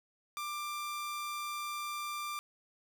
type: tone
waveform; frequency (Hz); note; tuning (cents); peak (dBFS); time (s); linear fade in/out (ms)
sawtooth; 1185; D6; +15; -33; 0.37-2.39; 0
effects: none